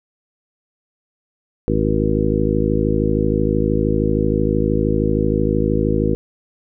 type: harmonic tone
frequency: 53 Hz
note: G#1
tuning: 36 cents sharp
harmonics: 1 / 2 / 3 / 4 / 5 / 6 / 7 / 9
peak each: -23 / -23 / -23 / -23 / -23 / -23 / -23 / -23 dBFS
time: 1.68-6.15 s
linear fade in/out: 0 ms
effects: none